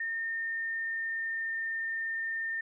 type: tone with pitch glide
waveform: sine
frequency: 1822 to 1811.5 Hz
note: A#6 to A6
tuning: -40 to +50 cents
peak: -31 dBFS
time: 0-2.61 s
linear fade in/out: 5 ms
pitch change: -10 cents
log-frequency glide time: 0.26-1.56 s
effects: none